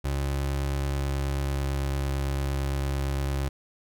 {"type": "tone with pitch glide", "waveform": "30% pulse", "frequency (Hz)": [69.3, 68.82], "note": ["C#2", "C#2"], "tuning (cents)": [0, -12], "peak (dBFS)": -23, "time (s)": [0.04, 3.49], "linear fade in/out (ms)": 10, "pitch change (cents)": -12, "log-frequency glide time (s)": [0.87, 2.06], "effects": []}